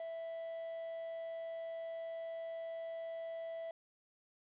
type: tone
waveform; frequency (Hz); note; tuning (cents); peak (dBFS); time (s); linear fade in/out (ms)
triangle; 659.3; E5; 0; -39; 0-3.71; 2
effects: resampled to 8000 Hz + 11-bit